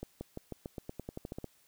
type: accelerating click train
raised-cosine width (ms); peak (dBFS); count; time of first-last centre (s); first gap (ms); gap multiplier
2; -26; 14; 0.03-1.443; 180; 0.91
effects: white hiss -67 dBFS RMS until 1.67 s